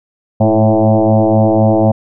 sine tone with frequency modulation, 220 Hz, A3, in tune, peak -7 dBFS, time 0.4-1.92 s, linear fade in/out 10 ms, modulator 109 Hz, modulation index 4.9, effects none

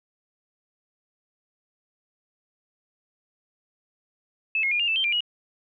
sine tone with pitch steps, 2610 / 2157 / 2423 / 2808 / 2644 / 3141 / 2379 / 2902 Hz, E7 / C#7 / D#7 / F7 / E7 / G7 / D7 / F#7, -18 / -48 / -47 / +9 / +5 / +3 / +22 / -34 cents, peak -21 dBFS, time 4.55-5.206 s, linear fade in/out 2 ms, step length 82 ms, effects none

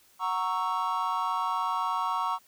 triangle chord, F# dominant seventh, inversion none, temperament equal, 740 / 932.3 / 1108.7 / 1318.5 Hz, F#5 / A#5 / C#6 / E6, 0 / 0 / 0 / 0 cents, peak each -34 / -29 / -28 / -33 dBFS, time 0.19-2.39 s, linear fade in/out 50 ms, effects white hiss -61 dBFS RMS until 2.47 s

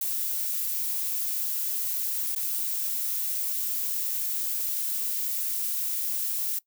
violet noise with dropouts, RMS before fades -29 dBFS, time 0.01-6.59 s, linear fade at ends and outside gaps 5 ms, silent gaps 2.35-2.359 s, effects noise-tail reverb RT60 0.1 s tail -21 dB re dry

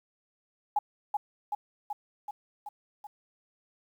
sine tone with echo, 830.6 Hz, G#5, in tune, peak -22 dBFS, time 0.76-0.79 s, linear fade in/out 5 ms, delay 380 ms, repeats 6, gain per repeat -3 dB, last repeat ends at 3.07 s, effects 10-bit

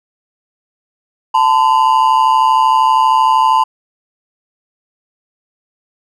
triangle ring-modulated tone, 952 Hz, A#5, 36 cents sharp, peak -3 dBFS, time 1.34-3.64 s, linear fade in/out 10 ms, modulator 66.4 Hz, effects none

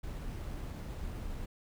brown noise with sample-and-hold, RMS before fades -40 dBFS, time 0.03-1.46 s, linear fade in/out 10 ms, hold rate 11025 Hz, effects none

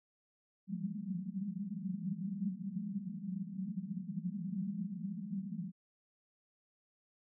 white band-pass noise, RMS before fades -40 dBFS, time 0.67-5.72 s, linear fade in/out 50 ms, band 170 to 210 Hz, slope 96 dB/octave, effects none

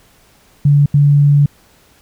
sine tone bursts at uneven times, 144 Hz, D3, 34 cents flat, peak -6 dBFS, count 2, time 0.65-0.86 / 0.94-1.46 s, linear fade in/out 5 ms, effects pink hiss -50 dBFS RMS until 2.01 s

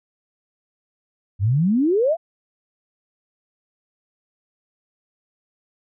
sine exponential sweep, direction up, 90.5 to 708 Hz, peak -15 dBFS, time 1.39-2.17 s, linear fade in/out 50 ms, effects none

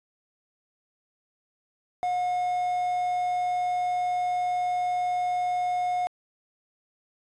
triangle tone with quantisation, 721 Hz, F#5, 45 cents flat, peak -22 dBFS, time 2.03-6.07 s, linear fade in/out 0 ms, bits 7, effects resampled to 22050 Hz

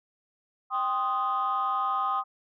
sine chord, C minor, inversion second, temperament equal, 784 / 1046.5 / 1244.5 Hz, G5 / C6 / Eb6, 0 / 0 / 0 cents, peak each -30 / -30 / -26 dBFS, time 0.7-2.24 s, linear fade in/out 50 ms, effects tanh soft clip ceiling -19 dBFS

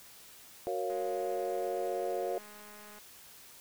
sine chord, Gb major seventh, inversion none, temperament equal, 370 / 466.2 / 554.4 / 698.5 Hz, Gb4 / Bb4 / Db5 / F5, 0 / 0 / 0 / 0 cents, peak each -37 dBFS, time 0.67-2.38 s, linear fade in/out 0 ms
click train, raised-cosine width 0.5 ms, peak -39 dBFS, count 437, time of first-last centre 0.9-2.986 s, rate 209 Hz
effects white hiss -54 dBFS RMS until 3.6 s

